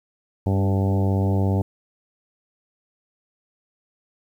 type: harmonic tone with a mistuned harmonic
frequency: 97.3 Hz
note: G2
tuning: 12 cents flat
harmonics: 1 / 2 / 3 / 4 / 5 / 6 / 7 / 8 / 9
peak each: -19 / -25 / -29 / -31 / -33 / -35 / -36 / -37 / -38 dBFS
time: 0.46-1.62 s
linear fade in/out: 5 ms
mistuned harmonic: 3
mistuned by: -18 cents
effects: 9-bit